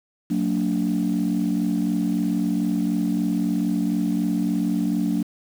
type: tone cluster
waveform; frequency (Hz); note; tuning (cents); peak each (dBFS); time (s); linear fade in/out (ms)
sine; 183.1 / 227 / 290; F#3 / A#3 / D4; -18 / -46 / -22; -23; 0.3-5.23; 10
effects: tanh soft clip ceiling -14 dBFS + 7-bit